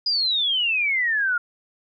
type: exponential sweep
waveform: sine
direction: down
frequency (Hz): 4978 to 1396.9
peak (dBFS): -19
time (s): 0.06-1.38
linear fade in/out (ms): 5
effects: none

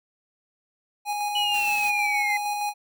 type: tone with tremolo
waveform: square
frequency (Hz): 827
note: G#5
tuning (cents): -8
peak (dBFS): -25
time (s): 1.05-2.74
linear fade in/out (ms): 50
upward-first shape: square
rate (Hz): 6.4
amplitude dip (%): 25
type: linear sweep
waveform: sine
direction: down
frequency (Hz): 2960 to 2043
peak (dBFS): -23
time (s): 1.35-2.37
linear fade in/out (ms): 5
type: noise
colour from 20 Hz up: white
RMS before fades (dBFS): -38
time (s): 1.54-1.9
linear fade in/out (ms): 2
effects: none

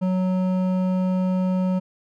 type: tone with hard clipping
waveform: triangle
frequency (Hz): 185.1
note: F#3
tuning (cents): +1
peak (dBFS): -21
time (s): 0.01-1.8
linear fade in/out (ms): 20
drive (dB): 14
effects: none

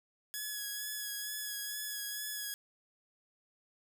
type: tone with vibrato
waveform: 5% pulse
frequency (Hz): 1684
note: G#6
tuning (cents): +24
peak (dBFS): -27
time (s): 0.34-2.54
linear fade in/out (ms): 0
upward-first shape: sine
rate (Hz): 2.2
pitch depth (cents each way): 25
effects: none

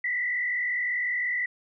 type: tone with frequency modulation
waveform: sine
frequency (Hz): 1975.5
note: B6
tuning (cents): 0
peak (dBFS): -25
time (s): 0.04-1.46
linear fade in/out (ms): 5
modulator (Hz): 45.6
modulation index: 1.2
effects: none

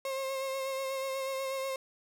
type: tone with vibrato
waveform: 35% pulse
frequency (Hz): 535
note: C5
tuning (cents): +38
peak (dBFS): -31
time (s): 0.05-1.76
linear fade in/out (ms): 2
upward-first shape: sine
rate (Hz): 8.2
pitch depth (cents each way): 25
effects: none

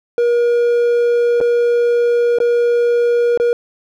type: tone with dropouts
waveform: triangle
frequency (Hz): 476.6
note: A#4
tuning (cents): +38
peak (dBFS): -9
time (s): 0.18-3.53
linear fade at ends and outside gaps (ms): 1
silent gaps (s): 1.404-1.411 / 2.386-2.402 / 3.375-3.399
effects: none

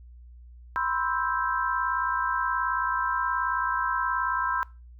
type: chord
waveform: sine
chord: C major seventh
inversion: third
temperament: equal with one note detuned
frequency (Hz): 987.8 / 1046.5 / 1318.5 / 1575.2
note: B5 / C6 / E6 / G6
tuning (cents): 0 / 0 / 0 / +8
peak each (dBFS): -30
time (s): 0.76-4.63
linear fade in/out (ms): 0
effects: noise-tail reverb RT60 0.3 s tail -22 dB re dry + added 60 Hz sine -45 dBFS peak until 4.99 s

